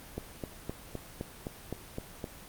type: click train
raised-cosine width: 2 ms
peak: -21 dBFS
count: 9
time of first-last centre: 0.18-2.242 s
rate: 3.88 Hz
effects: pink hiss -49 dBFS RMS until 2.48 s + Opus 24 kbps